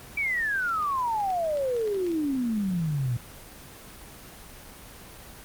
sine exponential sweep, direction down, 2340 to 116.54 Hz, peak -24 dBFS, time 0.17-3.17 s, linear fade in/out 5 ms
clicks, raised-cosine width 0.2 ms, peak -27 dBFS, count 12, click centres 0.623 / 0.692 / 0.826 / 1.203 / 1.304 / 1.572 / 1.766 / 1.815 / 1.876 / 1.946 / 2.066 / 2.117 s
effects pink hiss -45 dBFS RMS until 5.44 s + Opus 24 kbps

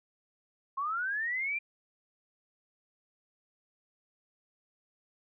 sine linear sweep, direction up, 1058 to 2398 Hz, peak -30 dBFS, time 0.77-1.59 s, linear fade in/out 10 ms, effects none

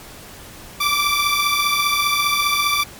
15% pulse beating tone pair, 1160 / 1175 Hz, D6 / D6, -22 / +1 cents, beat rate 15 Hz, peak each -13 dBFS, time 0.8-2.84 s, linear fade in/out 10 ms, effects pink hiss -39 dBFS RMS until 2.99 s + MP3 96 kbps

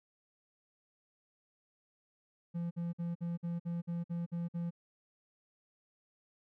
triangle tone bursts, 170.9 Hz, F3, 37 cents flat, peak -32 dBFS, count 10, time 2.54-4.708 s, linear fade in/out 20 ms, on 170 ms, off 52 ms, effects none

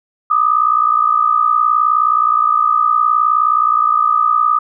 sine tone pair together, 1199 / 1258.3 Hz, D6 / D#6, +36 / +19 cents, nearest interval minor second, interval 83 cents, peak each -13 dBFS, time 0.3-4.59 s, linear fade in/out 10 ms, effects none

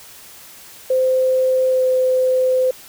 sine tone with pitch glide, 517 to 513.1 Hz, C5 to C5, -21 to -34 cents, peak -13 dBFS, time 0.9-2.71 s, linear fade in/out 5 ms, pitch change -13 cents, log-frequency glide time 1.68-1.85 s, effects white hiss -41 dBFS RMS until 2.88 s

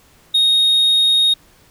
sine tone, 3729 Hz, A#7, in tune, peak -8 dBFS, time 0.34-1.34 s, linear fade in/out 10 ms, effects tanh soft clip ceiling -10 dBFS + pink hiss -51 dBFS RMS until 1.7 s

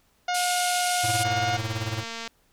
harmonic tone, 717 Hz, F5, 45 cents sharp, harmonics 1 / 2 / 3 / 4 / 5 / 6 / 7 / 8 / 9, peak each -25 / -31 / -35 / -37 / -39 / -41 / -42 / -43 / -44 dBFS, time 0.28-1.57 s, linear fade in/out 5 ms
white band-pass noise, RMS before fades -30 dBFS, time 0.34-1.24 s, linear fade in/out 10 ms, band 2300 to 11000 Hz, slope 48 dB/octave
square tone with tremolo, 110 Hz, A2, in tune, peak -25 dBFS, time 1.03-2.04 s, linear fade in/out 20 ms, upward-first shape triangle, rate 18 Hz, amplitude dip 95%
click train, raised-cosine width 0.2 ms, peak -18 dBFS, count 236, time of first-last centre 1.25-2.276 s, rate 229 Hz
effects pink hiss -65 dBFS RMS until 2.52 s

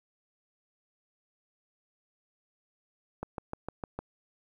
click train, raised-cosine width 1 ms, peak -21 dBFS, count 6, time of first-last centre 3.23-3.99 s, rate 6.58 Hz, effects 10-bit

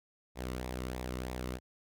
sawtooth tone with flanger, 62.7 Hz, B1, 27 cents sharp, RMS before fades -39 dBFS, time 0.35-1.6 s, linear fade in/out 50 ms, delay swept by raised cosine 0.66 to 1.25 ms, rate 3.1 Hz, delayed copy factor -0.5, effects none

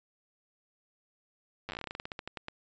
slowing click train, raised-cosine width 0.3 ms, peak -22 dBFS, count 20, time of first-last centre 1.69-2.484 s, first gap 9 ms, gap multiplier 1.15, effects resampled to 16000 Hz

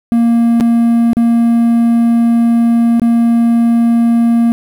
triangle tone with dropouts, 233.1 Hz, A#3, in tune, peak -5 dBFS, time 0.12-4.52 s, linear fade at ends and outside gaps 0 ms, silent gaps 0.601-0.608 / 1.132-1.169 / 2.997-3.018 s, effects 7-bit

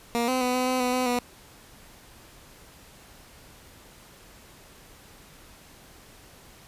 15% pulse tone with pitch steps, 235.6 / 256.8 / 250 / 253.5 / 255.9 / 249.4 / 253.8 / 244.6 Hz, A#3 / C4 / B3 / B3 / C4 / B3 / B3 / B3, +19 / -32 / +21 / +45 / -38 / +17 / +47 / -16 cents, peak -17 dBFS, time 0.15-1.19 s, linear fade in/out 0 ms, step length 130 ms, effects pink hiss -51 dBFS RMS until 6.67 s + resampled to 32000 Hz

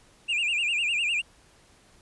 triangle tone with vibrato, 2600 Hz, E7, 24 cents flat, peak -22 dBFS, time 0.28-1.22 s, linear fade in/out 20 ms, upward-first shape sine, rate 9.9 Hz, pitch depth 160 cents each way, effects pink hiss -58 dBFS RMS until 2.01 s + resampled to 24000 Hz

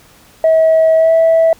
sine tone with pitch glide, 643 to 653.9 Hz, E5 to E5, -43 to -14 cents, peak -5 dBFS, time 0.44-1.53 s, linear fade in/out 2 ms, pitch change +29 cents, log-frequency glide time 0.96-1.12 s, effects tanh soft clip ceiling -4 dBFS + pink hiss -45 dBFS RMS until 1.59 s

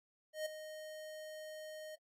square tone with ADSR envelope, 620 Hz, D#5, 6 cents flat, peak -36 dBFS, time 0.33-1.96 s, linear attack 130 ms, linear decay 6 ms, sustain -11 dB, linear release 19 ms, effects AAC 48 kbps

